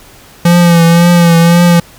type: tone with vibrato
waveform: square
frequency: 170.8 Hz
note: F3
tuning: 38 cents flat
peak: -4 dBFS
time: 0.45-1.8 s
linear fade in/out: 5 ms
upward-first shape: triangle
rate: 1.9 Hz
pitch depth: 45 cents each way
effects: pink hiss -38 dBFS RMS until 1.98 s